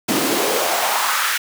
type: noise with high-pass filter sweep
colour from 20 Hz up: pink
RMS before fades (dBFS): -19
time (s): 0.08-1.38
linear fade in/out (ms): 10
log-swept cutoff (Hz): 230 to 1700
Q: 2.7
effects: none